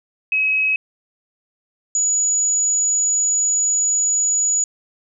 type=tone pair in turn; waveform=sine; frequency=2554 / 6872 Hz; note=D#7 / A8; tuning=+45 / -42 cents; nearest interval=octave + perfect fourth; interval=1713 cents; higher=second; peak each=-15 dBFS; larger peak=neither; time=0.32-0.76 / 1.95-4.64 s; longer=second; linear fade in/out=2 ms; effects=none